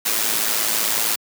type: noise with amplitude modulation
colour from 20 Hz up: white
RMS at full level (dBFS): -18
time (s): 0.05-1.16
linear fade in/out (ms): 10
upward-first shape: sine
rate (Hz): 109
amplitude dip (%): 60
effects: high-pass 200 Hz 12 dB/octave